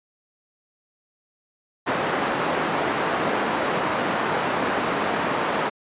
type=band-pass noise; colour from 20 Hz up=white; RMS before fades=-24 dBFS; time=1.86-5.7 s; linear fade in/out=20 ms; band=190 to 1200 Hz; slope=12 dB/octave; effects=resampled to 8000 Hz